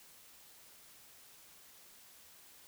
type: silence
effects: white hiss -59 dBFS RMS until 2.67 s